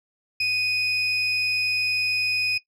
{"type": "tone pair together", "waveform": "sine", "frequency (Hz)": [2489, 5080], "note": ["D#7", "D#8"], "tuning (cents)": [0, 35], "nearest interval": "octave", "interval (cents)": 1235, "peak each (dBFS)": [-21, -23], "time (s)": [0.4, 2.58], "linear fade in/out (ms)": 5, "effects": ["noise-tail reverb RT60 0.1 s tail -18 dB re dry", "tanh soft clip ceiling -17 dBFS"]}